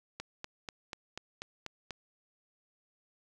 click train, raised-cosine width 0.2 ms, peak -22 dBFS, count 8, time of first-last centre 0.2-1.907 s, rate 4.1 Hz, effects none

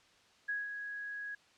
sine tone with ADSR envelope, 1661.2 Hz, G#6, in tune, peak -32 dBFS, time 0.48-1.35 s, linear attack 14 ms, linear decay 180 ms, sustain -7 dB, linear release 5 ms, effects white hiss -65 dBFS RMS until 1.57 s + low-pass 5000 Hz 12 dB/octave

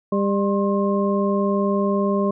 harmonic tone with a mistuned harmonic, 199.5 Hz, G3, 31 cents sharp, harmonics 1 / 2 / 3 / 5, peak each -20 / -23 / -25 / -27 dBFS, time 0.12-2.31 s, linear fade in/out 5 ms, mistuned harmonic 5, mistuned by +110 cents, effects none

